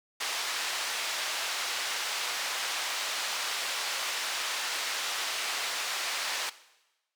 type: band-pass noise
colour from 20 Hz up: white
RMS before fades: -33 dBFS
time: 0.2-6.5 s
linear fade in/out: 10 ms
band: 700 to 4900 Hz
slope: 12 dB/octave
effects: noise-tail reverb RT60 1.0 s tail -17 dB re dry